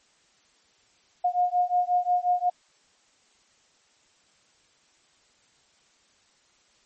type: beating tone pair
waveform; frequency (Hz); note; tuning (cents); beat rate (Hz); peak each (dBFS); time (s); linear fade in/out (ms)
sine; 714 / 719.6; F5 / F#5; +38 / -48; 5.6; -24; 1.24-2.5; 10
effects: white hiss -63 dBFS RMS until 6.85 s + MP3 32 kbps